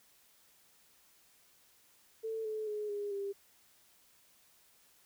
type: tone with pitch steps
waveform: sine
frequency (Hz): 445.1 / 432.9 / 421.1 / 409.6 / 398.4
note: A4 / A4 / G#4 / G#4 / G4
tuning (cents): +20 / -28 / +24 / -24 / +28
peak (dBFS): -35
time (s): 2.23-3.33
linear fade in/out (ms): 20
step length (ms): 220
effects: white hiss -66 dBFS RMS until 5.05 s